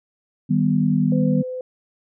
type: chord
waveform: sine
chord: Eb augmented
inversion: none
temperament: equal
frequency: 155.56 / 196 / 246.9 Hz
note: Eb3 / G3 / B3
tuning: 0 / 0 / 0 cents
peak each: -20 dBFS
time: 0.49-1.43 s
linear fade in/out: 20 ms
type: tone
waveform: sine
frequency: 509 Hz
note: C5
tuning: 48 cents flat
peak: -26 dBFS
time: 1.12-1.61 s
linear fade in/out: 2 ms
effects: none